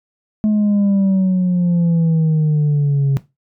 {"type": "exponential sweep", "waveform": "sine", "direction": "down", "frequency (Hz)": [214.8, 136.4], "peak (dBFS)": -9, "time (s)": [0.44, 3.17], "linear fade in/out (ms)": 0, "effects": ["noise-tail reverb RT60 0.2 s tail -17 dB re dry", "tanh soft clip ceiling -11 dBFS"]}